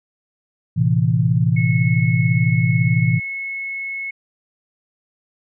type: chord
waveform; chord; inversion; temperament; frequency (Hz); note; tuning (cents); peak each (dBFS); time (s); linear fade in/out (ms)
sine; A minor; none; equal with one note detuned; 112.77 / 130.81 / 164.81; A2 / C3 / E3; +43 / 0 / 0; -18; 0.76-3.2; 20
type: tone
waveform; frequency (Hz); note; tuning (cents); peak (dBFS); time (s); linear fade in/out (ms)
sine; 2189; C#7; -22; -24; 1.56-4.11; 10
effects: none